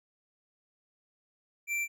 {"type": "tone with tanh clipping", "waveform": "triangle", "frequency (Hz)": 2349, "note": "D7", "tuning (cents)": 0, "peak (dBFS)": -31, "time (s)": [1.67, 1.88], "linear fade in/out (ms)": 50, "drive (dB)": 18, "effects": []}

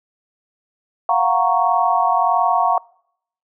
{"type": "chord", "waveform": "sine", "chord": "Gb major seventh", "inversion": "third", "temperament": "equal", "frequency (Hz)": [698.5, 740, 932.3, 1108.7], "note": ["F5", "Gb5", "Bb5", "Db6"], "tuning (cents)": [0, 0, 0, 0], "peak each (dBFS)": -19, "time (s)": [1.09, 2.78], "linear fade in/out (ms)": 2, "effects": ["noise-tail reverb RT60 0.7 s tail -25 dB re dry"]}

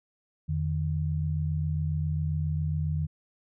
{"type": "tone pair together", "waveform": "sine", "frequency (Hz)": [85.5, 152.87], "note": ["F2", "D#3"], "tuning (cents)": [-36, -30], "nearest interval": "minor seventh", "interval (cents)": 1006, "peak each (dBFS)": [-29, -28], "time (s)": [0.48, 3.07], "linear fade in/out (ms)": 20, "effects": []}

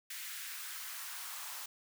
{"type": "noise with high-pass filter sweep", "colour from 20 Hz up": "white", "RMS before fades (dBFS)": -44, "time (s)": [0.1, 1.66], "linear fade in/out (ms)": 5, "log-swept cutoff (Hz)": [1900, 920], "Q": 1.8, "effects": []}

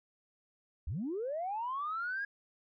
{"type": "linear sweep", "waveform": "sine", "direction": "up", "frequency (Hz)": [55, 1661.2], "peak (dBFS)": -33, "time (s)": [0.87, 2.25], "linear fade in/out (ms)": 5, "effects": ["tanh soft clip ceiling -29 dBFS"]}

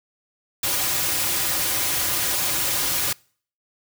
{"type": "noise with comb filter", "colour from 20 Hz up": "white", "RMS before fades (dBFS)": -23, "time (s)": [0.63, 3.13], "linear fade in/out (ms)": 5, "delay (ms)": 4.5, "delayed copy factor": -0.65, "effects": ["noise-tail reverb RT60 0.5 s tail -26 dB re dry"]}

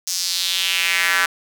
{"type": "tone with high-pass filter sweep", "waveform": "square", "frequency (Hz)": 90.1, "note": "F#2", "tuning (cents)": -45, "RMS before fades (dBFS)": -20, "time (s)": [0.07, 1.26], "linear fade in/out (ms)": 5, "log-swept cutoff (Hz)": [5900, 1500], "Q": 2.8, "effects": []}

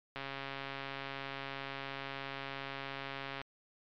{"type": "click train", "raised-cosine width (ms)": 0.3, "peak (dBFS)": -24, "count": 447, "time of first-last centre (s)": [0.16, 3.415], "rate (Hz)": 137, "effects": ["low-pass 4000 Hz 12 dB/octave", "MP3 96 kbps"]}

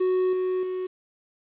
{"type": "tone with level steps", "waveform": "triangle", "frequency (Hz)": 369.7, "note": "F#4", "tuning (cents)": -1, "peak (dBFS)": [-18, -21, -25], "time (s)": [0, 0.87], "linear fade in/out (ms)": 10, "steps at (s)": [0.33, 0.63], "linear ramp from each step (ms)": 2, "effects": ["resampled to 8000 Hz", "9-bit"]}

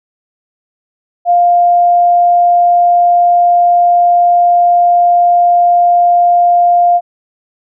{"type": "tone", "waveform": "sine", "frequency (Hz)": 701, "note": "F5", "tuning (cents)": 6, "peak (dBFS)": -5, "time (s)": [1.25, 7.01], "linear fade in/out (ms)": 50, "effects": []}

